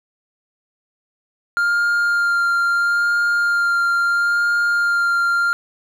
triangle tone with vibrato, 1400 Hz, F6, 4 cents sharp, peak -13 dBFS, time 1.57-5.53 s, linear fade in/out 0 ms, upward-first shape sine, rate 0.75 Hz, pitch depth 12 cents each way, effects none

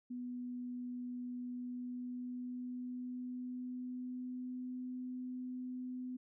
sine tone with pitch glide, 246.9 to 252.4 Hz, B3 to B3, 0 to +38 cents, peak -40 dBFS, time 0.1-6.17 s, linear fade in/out 10 ms, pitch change +38 cents, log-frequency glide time 1.47-4.89 s, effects none

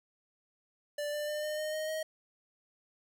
square tone with pitch steps, 587.3 / 594.1 / 601 / 608 / 615.1 / 622.2 / 629.5 Hz, D5 / D5 / D5 / D#5 / D#5 / D#5 / D#5, 0 / +20 / +40 / -40 / -20 / 0 / +20 cents, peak -34 dBFS, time 0.98-2.03 s, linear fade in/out 5 ms, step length 150 ms, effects none

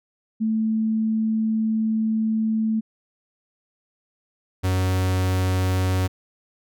sine / 45% pulse tone pair in turn, 220.2 / 93.01 Hz, A3 / F#2, +2 / +10 cents, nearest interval octave + minor third, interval 1492 cents, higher first, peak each -19 dBFS, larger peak neither, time 0.4-2.81 / 4.63-6.08 s, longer first, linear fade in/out 20 ms, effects none

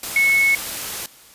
sine tone in noise, 2198 Hz, C#7, 15 cents flat, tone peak -13 dBFS, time 0.16-0.55 s, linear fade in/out 2 ms, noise white, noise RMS -28 dBFS, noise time 0.03-1.06 s, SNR +12 dB, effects white hiss -47 dBFS RMS until 1.34 s + resampled to 32000 Hz

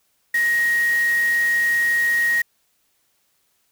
sine tone in noise, 1881 Hz, A#6, 15 cents sharp, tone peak -16 dBFS, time 0.34-2.42 s, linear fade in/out 5 ms, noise white, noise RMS -34 dBFS, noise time 0.34-2.42 s, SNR +15 dB, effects white hiss -66 dBFS RMS until 3.71 s

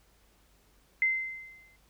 sine tone with exponential decay, 2072 Hz, C7, 17 cents flat, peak -21 dBFS, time 1.02-1.76 s, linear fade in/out 1 ms, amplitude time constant 160 ms, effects added 50 Hz sine -66 dBFS peak until 1.89 s + pink hiss -66 dBFS RMS until 1.89 s

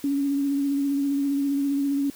sine tone with vibrato, 280.1 Hz, C#4, 18 cents sharp, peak -21 dBFS, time 0.04-2.1 s, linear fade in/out 2 ms, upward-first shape triangle, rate 15 Hz, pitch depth 32 cents each way, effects white hiss -47 dBFS RMS until 2.15 s

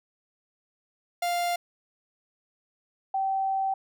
45% pulse / sine tone pair in turn, 698.5 / 773.2 Hz, F5 / G5, 0 / -24 cents, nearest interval major second, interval 176 cents, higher second, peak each -25 / -24 dBFS, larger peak second, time 1.22-1.56 / 3.14-3.74 s, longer second, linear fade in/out 5 ms, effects none

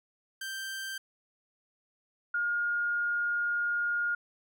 sawtooth / sine tone pair in turn, 1568 / 1422.6 Hz, G6 / F6, 0 / +32 cents, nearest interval major second, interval 168 cents, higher first, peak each -32 / -27 dBFS, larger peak second, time 0.41-0.98 / 2.34-4.15 s, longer second, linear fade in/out 5 ms, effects none

